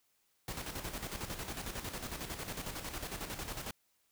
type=noise with tremolo; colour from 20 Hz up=pink; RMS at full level=-40 dBFS; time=0.48-3.71 s; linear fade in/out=2 ms; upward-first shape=square; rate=11 Hz; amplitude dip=55%; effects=white hiss -75 dBFS RMS until 4.11 s